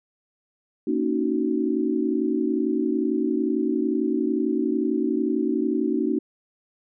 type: chord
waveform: sine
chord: D# minor seventh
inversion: second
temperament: just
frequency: 233.3 / 280 / 311.1 / 373.4 Hz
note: A#3 / C#4 / D#4 / F#4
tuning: +2 / +18 / 0 / +16 cents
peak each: -27 / -26 / -25 / -27 dBFS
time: 0.87-6.19 s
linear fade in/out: 5 ms
effects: none